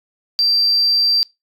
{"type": "tone", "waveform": "sine", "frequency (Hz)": 4699, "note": "D8", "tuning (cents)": 0, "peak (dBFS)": -11, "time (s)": [0.39, 1.23], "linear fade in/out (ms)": 0, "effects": ["noise-tail reverb RT60 0.2 s tail -24 dB re dry", "tanh soft clip ceiling -8 dBFS"]}